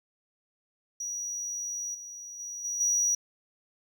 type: tone with level steps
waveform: triangle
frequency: 5800 Hz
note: F#8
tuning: 35 cents flat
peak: -31 / -39 / -35 / -29 / -22 dBFS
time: 1-3.15 s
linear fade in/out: 5 ms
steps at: 1.94 / 2.39 / 2.64 / 2.8 s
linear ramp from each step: 10 ms
effects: none